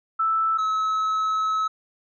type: tone pair in turn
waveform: sine / triangle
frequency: 1318.5 / 1291.4 Hz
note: E6 / E6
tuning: 0 / -36 cents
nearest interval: unison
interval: 36 cents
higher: first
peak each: -19 dBFS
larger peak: neither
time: 0.19-0.58 / 0.58-1.68 s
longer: second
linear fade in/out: 10 ms
effects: resampled to 16000 Hz